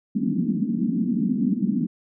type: band-pass noise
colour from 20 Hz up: white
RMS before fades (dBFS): -23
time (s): 0.15-1.87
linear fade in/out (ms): 10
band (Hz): 180 to 260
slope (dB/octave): 48
effects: none